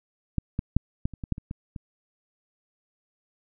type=clicks; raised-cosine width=5 ms; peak=-12 / -14 / -7 / -13 / -27 / -21 / -11 / -24 / -21 / -23 dBFS; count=10; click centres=0.383 / 0.591 / 0.766 / 1.055 / 1.137 / 1.238 / 1.323 / 1.381 / 1.511 / 1.762 s; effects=none